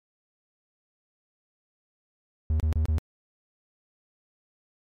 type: tone bursts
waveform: triangle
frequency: 78.1 Hz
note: D#2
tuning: 7 cents sharp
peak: -19 dBFS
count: 4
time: 2.5-2.983 s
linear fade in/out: 0 ms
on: 99 ms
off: 29 ms
effects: MP3 96 kbps